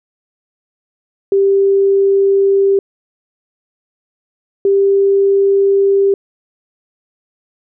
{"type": "tone pair in turn", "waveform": "sine", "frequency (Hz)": [393.4, 394.8], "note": ["G4", "G4"], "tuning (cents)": [6, 12], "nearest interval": "unison", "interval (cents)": 6, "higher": "second", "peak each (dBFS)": -8, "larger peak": "neither", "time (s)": [[1.32, 2.79], [4.65, 6.14]], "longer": "second", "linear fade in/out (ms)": 2, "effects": []}